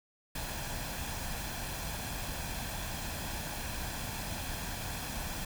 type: noise with comb filter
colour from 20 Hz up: pink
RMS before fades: -38 dBFS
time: 0.35-5.45 s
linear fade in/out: 5 ms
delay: 1.2 ms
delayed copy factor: +0.5
effects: none